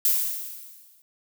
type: noise with exponential decay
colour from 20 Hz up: violet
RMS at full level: -19 dBFS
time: 0.05-1.02 s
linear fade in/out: 1 ms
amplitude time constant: 210 ms
effects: none